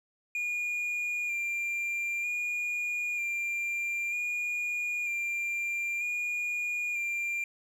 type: tone with vibrato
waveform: triangle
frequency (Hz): 2408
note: D7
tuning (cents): +43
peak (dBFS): -28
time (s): 0.35-7.44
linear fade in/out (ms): 2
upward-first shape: square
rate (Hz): 0.53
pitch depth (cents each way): 20
effects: 11-bit